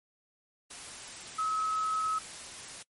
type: tone in noise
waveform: sine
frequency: 1284 Hz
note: E6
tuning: 46 cents flat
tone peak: -28 dBFS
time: 1.38-2.19 s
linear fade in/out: 10 ms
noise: white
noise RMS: -44 dBFS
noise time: 0.7-2.83 s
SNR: +13 dB
effects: noise-tail reverb RT60 0.1 s tail -23 dB re dry + MP3 48 kbps